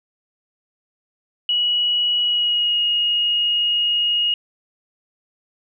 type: tone with pitch glide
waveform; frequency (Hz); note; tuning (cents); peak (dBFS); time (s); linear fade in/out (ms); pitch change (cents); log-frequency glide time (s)
sine; 2925 to 2873; F#7 to F7; -21 to +48; -16; 1.49-4.34; 2; -31; 2.16-2.8
effects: none